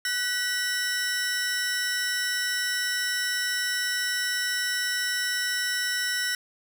35% pulse tone cluster, 1498 / 1938 / 5430 Hz, F#6 / B6 / F8, +21 / -33 / -50 cents, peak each -28 dBFS, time 0.05-6.35 s, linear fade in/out 2 ms, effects none

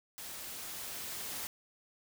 white noise with level ramp, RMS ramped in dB -45 to -40 dBFS, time 0.18-1.47 s, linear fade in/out 0 ms, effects none

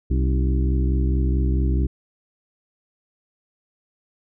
harmonic tone with a mistuned harmonic, 64.6 Hz, C2, 21 cents flat, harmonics 1 / 2 / 3 / 4 / 5 / 6, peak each -18 / -26 / -30 / -31 / -31 / -35 dBFS, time 0.1-1.87 s, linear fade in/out 10 ms, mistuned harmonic 4, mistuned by +87 cents, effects none

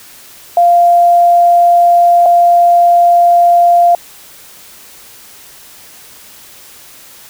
sine tone pair in turn, 695 / 695 Hz, F5 / F5, -9 / -9 cents, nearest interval unison, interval 0 cents, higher neither, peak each -4 dBFS, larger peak neither, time 0.57-2.26 / 2.26-3.95 s, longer neither, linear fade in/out 2 ms, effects white hiss -37 dBFS RMS until 7.29 s

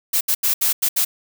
blue noise bursts at uneven times, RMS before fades -18 dBFS, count 6, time 0.13-0.21 / 0.28-0.35 / 0.43-0.54 / 0.61-0.73 / 0.82-0.89 / 0.96-1.05 s, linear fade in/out 10 ms, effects none

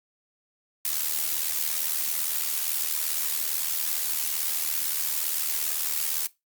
blue noise with amplitude modulation, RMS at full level -24 dBFS, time 0.85-6.27 s, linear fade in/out 2 ms, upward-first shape sine, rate 77.7 Hz, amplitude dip 75%, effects noise-tail reverb RT60 0.2 s tail -20 dB re dry + Opus 48 kbps

